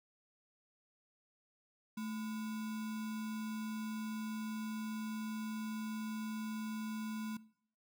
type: tone with sample-and-hold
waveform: sine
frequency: 218.1 Hz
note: A3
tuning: 15 cents flat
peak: -38 dBFS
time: 1.97-7.37 s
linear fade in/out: 5 ms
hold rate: 1225 Hz
effects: noise-tail reverb RT60 0.6 s tail -20 dB re dry